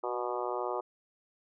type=harmonic tone with a mistuned harmonic; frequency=122.1 Hz; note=B2; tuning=19 cents flat; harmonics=3 / 4 / 5 / 6 / 7 / 8 / 9 / 10; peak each=-37 / -38 / -39 / -40 / -40 / -41 / -42 / -42 dBFS; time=0.03-0.81 s; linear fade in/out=10 ms; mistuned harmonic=3; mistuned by=+22 cents; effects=none